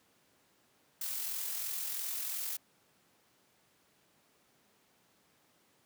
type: noise with amplitude modulation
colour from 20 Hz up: blue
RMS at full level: -36 dBFS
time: 1.01-2.57 s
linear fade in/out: 5 ms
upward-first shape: sine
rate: 42.9 Hz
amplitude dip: 35%
effects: pink hiss -69 dBFS RMS until 5.85 s + high-pass 150 Hz 12 dB/octave